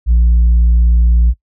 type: tone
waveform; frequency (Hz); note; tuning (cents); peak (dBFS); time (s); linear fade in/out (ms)
sine; 58.27; A#1; 0; -4; 0.06-1.34; 50
effects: noise-tail reverb RT60 0.1 s tail -21 dB re dry + tanh soft clip ceiling -5 dBFS